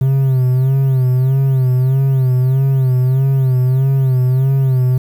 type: tone with vibrato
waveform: triangle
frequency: 131.2 Hz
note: C3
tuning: 5 cents sharp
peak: -8 dBFS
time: 0.01-4.98 s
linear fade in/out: 5 ms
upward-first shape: sine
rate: 1.6 Hz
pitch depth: 61 cents each way
effects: 7-bit